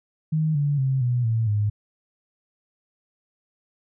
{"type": "tone with pitch steps", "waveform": "sine", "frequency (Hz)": [156.5, 144.34, 133.13, 122.79, 113.25, 104.45], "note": ["D#3", "D3", "C3", "B2", "A#2", "G#2"], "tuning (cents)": [10, -30, 30, -10, -50, 10], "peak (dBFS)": -19, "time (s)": [0.32, 1.7], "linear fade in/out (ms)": 10, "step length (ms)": 230, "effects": []}